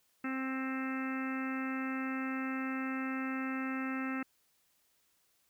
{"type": "harmonic tone", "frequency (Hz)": 263.6, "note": "C4", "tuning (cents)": 13, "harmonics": [1, 2, 3, 4, 5, 6, 7, 8, 9, 10], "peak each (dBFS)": [-35, -49, -49, -52, -43, -47, -46, -47, -57, -47], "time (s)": [0.24, 4.23], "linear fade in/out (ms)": 5, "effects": ["white hiss -73 dBFS RMS until 5.49 s"]}